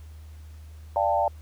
sine tone cluster, 587 / 691 / 791 / 893 Hz, D5 / F5 / G5 / A5, -1 / -19 / +15 / +25 cents, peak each -26 dBFS, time 0.96-1.28 s, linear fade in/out 2 ms, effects added 77 Hz sine -41 dBFS peak until 1.41 s + pink hiss -59 dBFS RMS until 1.41 s

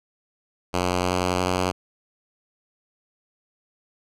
5% pulse tone with pitch steps, 89.9 / 90.68 / 91.47 Hz, F#2 / F#2 / F#2, -49 / -34 / -19 cents, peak -10 dBFS, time 0.73-1.72 s, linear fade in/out 20 ms, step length 330 ms, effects low-pass 9000 Hz 12 dB/octave

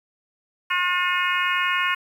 harmonic tone, 359.1 Hz, F4, 48 cents sharp, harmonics 3 / 4 / 5 / 6 / 7 / 8, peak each -25 / -26 / -27 / -28 / -28 / -29 dBFS, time 0.7-1.95 s, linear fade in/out 10 ms, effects 8-bit

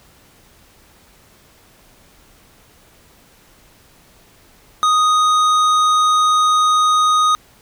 sine tone with hard clipping, 1244.5 Hz, D#6, in tune, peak -13 dBFS, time 4.83-7.35 s, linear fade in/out 0 ms, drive 11 dB, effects pink hiss -50 dBFS RMS until 7.61 s

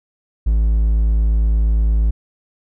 triangle tone, 54.3 Hz, A1, 22 cents flat, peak -10 dBFS, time 0.46-2.11 s, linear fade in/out 10 ms, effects none

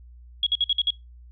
sine tone bursts, 3322 Hz, G#7, in tune, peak -18 dBFS, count 6, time 0.43-0.905 s, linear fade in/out 2 ms, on 35 ms, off 53 ms, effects noise-tail reverb RT60 0.2 s tail -22 dB re dry + added 60 Hz sine -44 dBFS peak until 1.31 s

